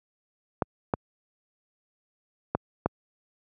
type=clicks; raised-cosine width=1 ms; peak=-9 dBFS; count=4; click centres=0.622 / 0.938 / 2.55 / 2.86 s; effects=high-pass 80 Hz 12 dB/octave